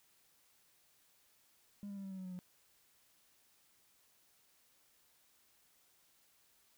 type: tone with pitch steps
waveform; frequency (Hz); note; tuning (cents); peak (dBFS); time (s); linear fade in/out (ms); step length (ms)
triangle; 203 / 199.63 / 196.31 / 193.05 / 189.84 / 186.69 / 183.59 / 180.54; G#3 / G3 / G3 / G3 / F#3 / F#3 / F#3 / F#3; -39 / +32 / +3 / -26 / +45 / +16 / -13 / -42; -40; 1.83-2.39; 0; 70
effects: tanh soft clip ceiling -38 dBFS + white hiss -71 dBFS RMS until 6.77 s